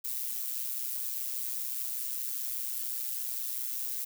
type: noise with amplitude modulation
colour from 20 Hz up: violet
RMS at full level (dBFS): -32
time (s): 0.04-4.05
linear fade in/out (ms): 10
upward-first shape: sine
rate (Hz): 125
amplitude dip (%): 65
effects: none